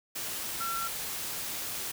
sine tone in noise, 1357 Hz, E6, 50 cents sharp, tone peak -32 dBFS, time 0.6-0.88 s, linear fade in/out 10 ms, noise white, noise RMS -36 dBFS, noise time 0.15-1.92 s, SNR +1 dB, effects none

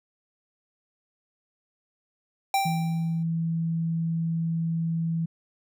square tone with exponential decay, 784 Hz, G5, in tune, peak -20 dBFS, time 2.54-3.23 s, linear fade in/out 2 ms, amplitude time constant 150 ms
sine tone, 164.81 Hz, E3, in tune, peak -24 dBFS, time 2.65-5.26 s, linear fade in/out 10 ms
effects none

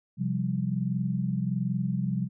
sine chord, C suspended fourth, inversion none, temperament equal, 130.81 / 174.61 / 196 Hz, C3 / F3 / G3, 0 / 0 / 0 cents, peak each -30 dBFS, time 0.17-2.29 s, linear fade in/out 50 ms, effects none

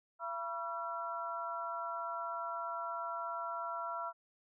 harmonic tone with a mistuned harmonic, 225.7 Hz, A3, 44 cents sharp, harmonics 3 / 4 / 5 / 6, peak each -43 / -42 / -50 / -40 dBFS, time 0.19-4.13 s, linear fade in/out 50 ms, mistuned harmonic 4, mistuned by +130 cents, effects none

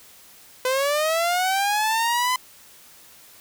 sawtooth linear sweep, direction up, 504 to 1020 Hz, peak -16 dBFS, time 0.65-2.36 s, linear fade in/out 2 ms, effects white hiss -49 dBFS RMS until 3.4 s

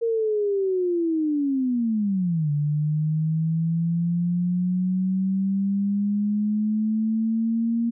sine linear two-way sweep, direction down then up, 466.2 to 145.5 to 233.9 Hz, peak -20 dBFS, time 0.01-7.91 s, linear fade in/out 20 ms, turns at 2.51 s, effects none

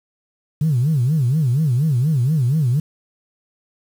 sine tone with vibrato, 138.59 Hz, C#3, in tune, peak -13 dBFS, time 0.61-2.8 s, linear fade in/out 5 ms, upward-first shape sine, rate 4.2 Hz, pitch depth 270 cents each way, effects tanh soft clip ceiling -10 dBFS + 7-bit

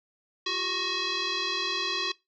sine tone with frequency modulation, 388.9 Hz, G4, 14 cents flat, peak -27 dBFS, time 0.46-2.12 s, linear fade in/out 5 ms, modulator 738 Hz, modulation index 6.3, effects noise-tail reverb RT60 0.2 s tail -20 dB re dry

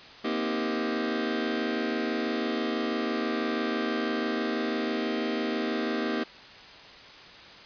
sawtooth chord, C minor seventh, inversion third, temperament just, 235.5 / 261.6 / 314 / 392.4 Hz, Bb3 / C4 / Eb4 / G4, +18 / 0 / +16 / +2 cents, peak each -27 / -31 / -28 / -29 dBFS, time 0.24-6.24 s, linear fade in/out 10 ms, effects white hiss -47 dBFS RMS until 7.65 s + resampled to 11025 Hz

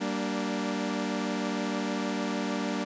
sawtooth chord, G minor, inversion none, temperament equal with one note detuned, 193.63 / 233.1 / 293.7 Hz, G3 / Bb3 / D4, -21 / 0 / 0 cents, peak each -29 dBFS, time 0-2.85 s, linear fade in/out 20 ms, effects resampled to 16000 Hz

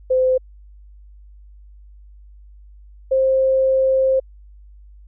sine tone pair in turn, 515 / 528.3 Hz, C5 / C5, -28 / +17 cents, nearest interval unison, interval 45 cents, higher second, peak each -13 / -13 dBFS, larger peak neither, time 0.1-0.38 / 3.11-4.2 s, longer second, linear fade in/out 10 ms, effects added 50 Hz sine -41 dBFS peak until 5.07 s

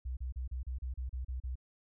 sine tone bursts, 63.4 Hz, B1, 46 cents sharp, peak -34 dBFS, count 10, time 0.05-1.556 s, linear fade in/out 10 ms, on 120 ms, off 34 ms, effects tanh soft clip ceiling -30 dBFS

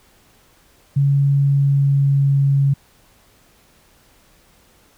sine tone with pitch glide, 140 to 138.87 Hz, C#3 to C#3, +18 to +3 cents, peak -12 dBFS, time 0.96-2.74 s, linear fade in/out 10 ms, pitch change -15 cents, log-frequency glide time 1.37-2.38 s, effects pink hiss -54 dBFS RMS until 4.97 s

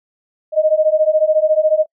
sine beating tone pair, 614 / 628 Hz, D#5 / D#5, -23 / +16 cents, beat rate 14 Hz, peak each -14 / -14 dBFS, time 0.52-1.86 s, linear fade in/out 50 ms, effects noise-tail reverb RT60 0.1 s tail -26 dB re dry

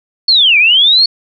sine linear two-way sweep, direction down then up, 4435 to 2300 to 4435 Hz, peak -5 dBFS, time 0.28-1.06 s, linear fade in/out 5 ms, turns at 0.58 s, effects none

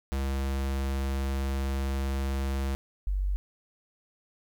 square / sine tone pair in turn, 67.7 / 47.87 Hz, C#2 / G1, -40 / -40 cents, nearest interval tritone, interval 600 cents, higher first, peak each -28 / -25 dBFS, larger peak second, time 0.12-2.75 / 3.07-3.36 s, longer first, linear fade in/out 0 ms, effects 11-bit

